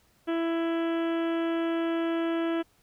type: harmonic tone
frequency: 331.9 Hz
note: E4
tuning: 12 cents sharp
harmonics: 1 / 2 / 3 / 4 / 5 / 6 / 7 / 8 / 9 / 10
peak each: -26 / -34 / -42 / -40 / -42 / -48 / -49 / -49 / -48 / -50 dBFS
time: 0.27-2.63 s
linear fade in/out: 20 ms
effects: pink hiss -65 dBFS RMS until 2.82 s